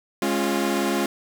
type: chord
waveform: sawtooth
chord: Db major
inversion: second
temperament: equal with one note detuned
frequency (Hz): 207.7 / 272.6 / 349.2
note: Ab3 / Db4 / F4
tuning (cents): 0 / -29 / 0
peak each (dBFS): -22 / -22 / -21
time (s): 0.22-1.06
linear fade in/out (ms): 2
effects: 7-bit